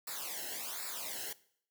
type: noise with flanger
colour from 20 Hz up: white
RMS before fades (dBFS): -41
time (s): 0.07-1.33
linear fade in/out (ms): 5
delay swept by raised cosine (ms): 0.32 to 0.86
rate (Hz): 1.3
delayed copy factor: -0.9
effects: noise-tail reverb RT60 0.6 s tail -19 dB re dry